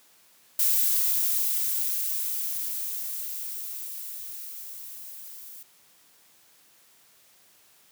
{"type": "noise with level ramp", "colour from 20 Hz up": "violet", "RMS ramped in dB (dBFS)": [-22, -44], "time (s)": [0.59, 5.63], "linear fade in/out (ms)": 5, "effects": ["white hiss -59 dBFS RMS until 7.91 s", "high-pass 100 Hz 12 dB/octave"]}